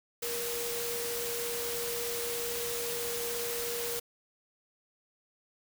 sine tone in noise, 473.3 Hz, A#4, 26 cents sharp, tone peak -36 dBFS, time 0.22-4 s, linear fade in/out 10 ms, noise white, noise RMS -36 dBFS, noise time 0.22-4 s, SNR -3 dB, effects none

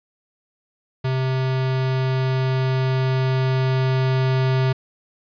square tone with level ramp, 130.81 Hz, C3, in tune, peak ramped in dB -20 to -17 dBFS, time 1.04-4.73 s, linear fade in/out 10 ms, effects resampled to 11025 Hz + 9-bit

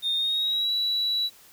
triangle tone with pitch glide, 3663 to 3926 Hz, A#7 to B7, -31 to -11 cents, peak -20 dBFS, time 0.02-1.3 s, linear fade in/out 50 ms, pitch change +120 cents, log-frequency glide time 0.16-0.72 s, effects tanh soft clip ceiling -20 dBFS + white hiss -53 dBFS RMS until 1.52 s

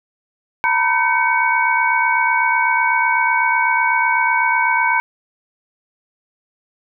sine tone cluster, 914 / 982 / 1533 / 2241 Hz, A#5 / B5 / G6 / C#7, -34 / -10 / -39 / +18 cents, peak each -19 dBFS, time 0.64-5 s, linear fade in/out 0 ms, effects none

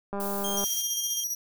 click train, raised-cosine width 1 ms, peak -20 dBFS, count 103, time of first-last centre 0.13-0.64 s, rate 200 Hz
violet noise, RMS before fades -36 dBFS, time 0.2-0.82 s, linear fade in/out 2 ms
20% pulse tone, 3206 Hz, G7, 38 cents sharp, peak -26 dBFS, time 0.44-1.24 s, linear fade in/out 5 ms
sawtooth tone with tremolo, 5790 Hz, F#8, 38 cents flat, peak -25 dBFS, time 0.57-1.35 s, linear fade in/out 2 ms, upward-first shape square, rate 15 Hz, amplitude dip 50%
effects none

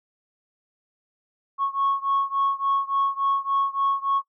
sine beating tone pair, 1100 / 1103.5 Hz, C#6 / C#6, -14 / -8 cents, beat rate 3.5 Hz, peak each -23 / -24 dBFS, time 1.58-4.22 s, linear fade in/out 50 ms, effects noise-tail reverb RT60 0.1 s tail -19 dB re dry + tanh soft clip ceiling -15 dBFS

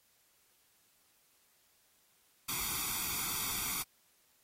white noise with comb filter, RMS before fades -36 dBFS, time 2.48-3.83 s, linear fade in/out 10 ms, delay 0.86 ms, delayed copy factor +1, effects white hiss -70 dBFS RMS until 4.43 s + AAC 48 kbps

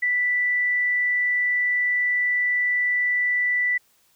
sine tone, 1974 Hz, B6, 1 cent flat, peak -19 dBFS, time 0.02-3.78 s, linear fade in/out 10 ms, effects white hiss -62 dBFS RMS until 4.15 s

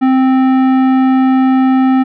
triangle tone with tanh clipping, 261.6 Hz, C4, in tune, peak -9 dBFS, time 0.01-2.04 s, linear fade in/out 20 ms, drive 18 dB, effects none

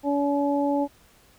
harmonic tone, 284.5 Hz, C#4, 45 cents sharp, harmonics 1 / 2 / 3, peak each -23 / -26 / -28 dBFS, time 0.03-0.88 s, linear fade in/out 50 ms, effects pink hiss -57 dBFS RMS until 1.38 s

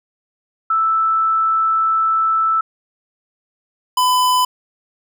sine / square tone pair in turn, 1318.5 / 1004.1 Hz, E6 / B5, 0 / +28 cents, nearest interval perfect fourth, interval 472 cents, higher first, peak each -13 dBFS, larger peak neither, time 0.7-2.61 / 3.97-4.45 s, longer first, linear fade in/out 5 ms, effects none

